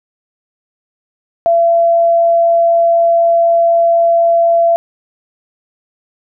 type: tone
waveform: sine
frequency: 676 Hz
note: E5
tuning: 43 cents sharp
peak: -7 dBFS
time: 1.46-4.76 s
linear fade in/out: 0 ms
effects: none